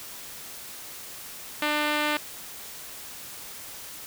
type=tone with low-pass filter; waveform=5% pulse; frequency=298.9 Hz; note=D4; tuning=31 cents sharp; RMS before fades=-26 dBFS; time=1.62-2.17 s; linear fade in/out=2 ms; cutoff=5400 Hz; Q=0.52; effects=white hiss -41 dBFS RMS until 4.06 s